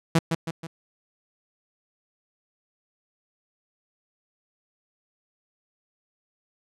sawtooth tone with echo, 164.3 Hz, E3, 5 cents flat, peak -12 dBFS, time 0.15-0.19 s, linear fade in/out 5 ms, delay 160 ms, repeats 3, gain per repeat -6 dB, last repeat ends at 0.67 s, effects low-pass 10000 Hz 12 dB/octave

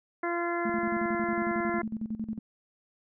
harmonic tone, 344 Hz, F4, 26 cents flat, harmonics 1 / 2 / 3 / 4 / 5 / 6, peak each -31 / -34 / -36 / -37 / -38 / -39 dBFS, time 0.23-1.82 s, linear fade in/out 5 ms
sine tone with tremolo, 220 Hz, A3, in tune, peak -29 dBFS, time 0.65-2.39 s, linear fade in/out 5 ms, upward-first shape square, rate 11 Hz, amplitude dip 80%
effects none

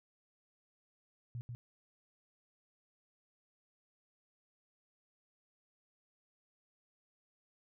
sine tone with echo, 120 Hz, B2, 49 cents flat, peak -39 dBFS, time 1.35-1.41 s, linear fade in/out 0 ms, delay 140 ms, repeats 1, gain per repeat -2 dB, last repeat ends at 1.55 s, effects none

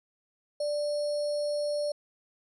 sine tone with sample-and-hold, 588 Hz, D5, 2 cents sharp, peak -27 dBFS, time 0.6-1.92 s, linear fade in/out 5 ms, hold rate 4900 Hz, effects resampled to 24000 Hz

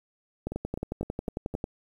two click trains, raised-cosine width 2 ms, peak -17 / -21 dBFS, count 14 / 5, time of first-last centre 0.47-1.641 / 0.52-1.54 s, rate 11.1 / 3.92 Hz, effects 9-bit

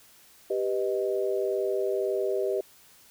sine chord, G augmented, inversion none, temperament equal, 392 / 493.9 / 622.3 Hz, G4 / B4 / D#5, 0 / 0 / 0 cents, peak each -27 / -31 / -31 dBFS, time 0.5-2.61 s, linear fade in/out 5 ms, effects white hiss -56 dBFS RMS until 3.1 s

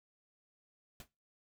pink noise with exponential decay, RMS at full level -44 dBFS, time 1-1.08 s, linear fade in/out 2 ms, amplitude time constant 17 ms, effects noise-tail reverb RT60 0.3 s tail -23 dB re dry

